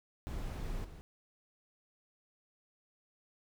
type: noise with level steps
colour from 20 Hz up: brown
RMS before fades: -39 / -49 dBFS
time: 0.27-1.01 s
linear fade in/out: 0 ms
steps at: 0.84 s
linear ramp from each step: 10 ms
effects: none